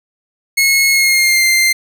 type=tone with pitch glide; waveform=sawtooth; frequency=2175 to 2092 Hz; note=C#7 to C7; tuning=-33 to -1 cents; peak=-6 dBFS; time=0.57-1.73 s; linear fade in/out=10 ms; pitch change=-68 cents; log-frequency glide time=0.91-1.45 s; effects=none